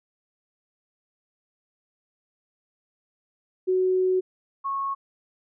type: tone pair in turn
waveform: sine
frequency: 371.3 / 1097.6 Hz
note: F#4 / C#6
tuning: +6 / -17 cents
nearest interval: octave + perfect fifth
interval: 1877 cents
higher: second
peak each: -19 / -25 dBFS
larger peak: first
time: 3.67-4.21 / 4.64-4.95 s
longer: first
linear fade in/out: 20 ms
effects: none